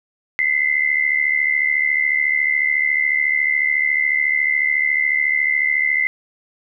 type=tone pair together; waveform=sine; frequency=2019 / 2093 Hz; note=B6 / C7; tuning=+38 / 0 cents; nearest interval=minor second; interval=62 cents; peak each=-18 dBFS; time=0.39-6.07 s; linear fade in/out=0 ms; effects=none

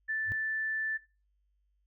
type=tone; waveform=sine; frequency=1760 Hz; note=A6; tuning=in tune; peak=-30 dBFS; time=0.08-0.98 s; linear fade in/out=20 ms
type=tone with exponential growth; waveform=sine; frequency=98 Hz; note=G2; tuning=in tune; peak=-32 dBFS; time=0.23-0.32 s; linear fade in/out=0 ms; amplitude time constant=19 ms
effects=noise-tail reverb RT60 0.3 s tail -17 dB re dry + added 50 Hz sine -70 dBFS peak until 1.86 s

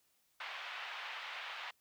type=band-pass noise; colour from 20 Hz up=white; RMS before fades=-45 dBFS; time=0.4-1.71 s; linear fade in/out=5 ms; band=730 to 3100 Hz; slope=24 dB/octave; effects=white hiss -75 dBFS RMS until 1.8 s

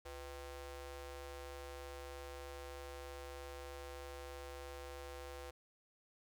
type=ring-modulated tone; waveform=sawtooth; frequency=282.4 Hz; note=C#4; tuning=32 cents sharp; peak=-40 dBFS; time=0.05-5.51 s; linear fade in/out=10 ms; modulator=216 Hz; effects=none

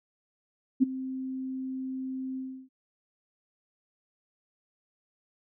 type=tone with ADSR envelope; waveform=sine; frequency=261.6 Hz; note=C4; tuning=in tune; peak=-15 dBFS; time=0.8-2.69 s; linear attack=28 ms; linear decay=15 ms; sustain=-17 dB; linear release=320 ms; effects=none

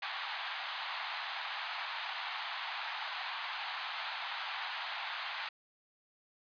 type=band-pass noise; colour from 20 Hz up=pink; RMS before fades=-40 dBFS; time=0.02-5.49 s; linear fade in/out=5 ms; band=760 to 4300 Hz; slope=48 dB/octave; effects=resampled to 11025 Hz

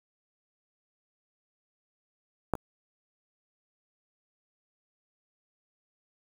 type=clicks; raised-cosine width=1 ms; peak=-11 / -24 dBFS; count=2; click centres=2.537 / 2.553 s; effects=7-bit

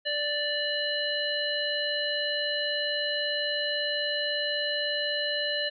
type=harmonic tone with a mistuned harmonic; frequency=587.3 Hz; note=D5; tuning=in tune; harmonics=1 / 3 / 5 / 7; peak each=-32 / -32 / -32 / -32 dBFS; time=0.05-5.7 s; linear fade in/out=20 ms; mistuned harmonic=7; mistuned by=-17 cents; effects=none

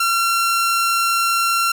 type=tone; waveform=sawtooth; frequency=1365 Hz; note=F6; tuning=40 cents flat; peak=-12 dBFS; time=0-1.72 s; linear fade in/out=5 ms; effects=none

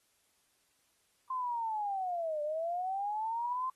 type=linear two-way sweep; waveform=sine; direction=down then up; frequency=1046.5 to 587.3 to 1046.5 Hz; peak=-32 dBFS; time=1.3-3.7 s; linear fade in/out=5 ms; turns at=2.42 s; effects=white hiss -73 dBFS RMS until 3.75 s + AAC 32 kbps

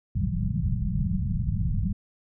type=low-pass noise; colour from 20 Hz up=white; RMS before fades=-26 dBFS; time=0.15-1.93 s; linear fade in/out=10 ms; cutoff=200 Hz; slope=96 dB/octave; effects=none

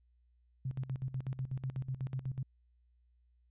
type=tone with tremolo; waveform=sine; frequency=130.8 Hz; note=C3; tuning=in tune; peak=-33 dBFS; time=0.65-2.43 s; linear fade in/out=5 ms; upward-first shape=square; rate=8.1 Hz; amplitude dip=80%; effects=added 60 Hz sine -66 dBFS peak until 3.5 s + resampled to 8000 Hz

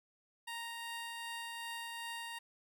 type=tone with tremolo; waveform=15% pulse; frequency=931 Hz; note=A#5; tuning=2 cents flat; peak=-34 dBFS; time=0.47-2.39 s; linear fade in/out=10 ms; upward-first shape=triangle; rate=2.6 Hz; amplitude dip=25%; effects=none

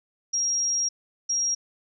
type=tone bursts at uneven times; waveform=sine; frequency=5630 Hz; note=F8; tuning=13 cents sharp; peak=-22 dBFS; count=2; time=0.33-0.89 / 1.29-1.55 s; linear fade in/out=10 ms; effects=none

